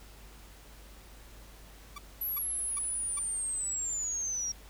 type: tone bursts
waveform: sawtooth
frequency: 1156 Hz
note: D6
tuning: 28 cents flat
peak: -36 dBFS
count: 4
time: 1.96-3.192 s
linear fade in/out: 5 ms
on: 23 ms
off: 380 ms
type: linear sweep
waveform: sine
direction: down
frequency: 11840 to 5590 Hz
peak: -31 dBFS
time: 2.21-4.52 s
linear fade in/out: 5 ms
effects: added 50 Hz sine -51 dBFS peak until 4.69 s + pink hiss -55 dBFS RMS until 4.69 s